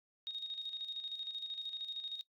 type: tone with tremolo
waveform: sine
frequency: 3729 Hz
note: A#7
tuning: in tune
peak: -37 dBFS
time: 0.27-2.21 s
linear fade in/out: 0 ms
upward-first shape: square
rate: 13 Hz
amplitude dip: 55%
effects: noise-tail reverb RT60 0.1 s tail -20 dB re dry + Opus 48 kbps